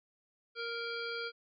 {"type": "harmonic tone with a mistuned harmonic", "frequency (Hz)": 466.2, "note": "A#4", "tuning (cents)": 0, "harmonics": [1, 3, 5, 7, 9, 10], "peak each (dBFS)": [-41, -40, -45, -47, -50, -46], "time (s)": [0.55, 1.32], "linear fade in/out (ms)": 50, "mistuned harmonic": 10, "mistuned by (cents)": 22, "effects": []}